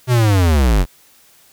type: linear sweep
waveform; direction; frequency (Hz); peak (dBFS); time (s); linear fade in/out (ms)
square; down; 128.7 to 40.58; -11; 0.07-0.86; 50
effects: white hiss -50 dBFS RMS until 1.52 s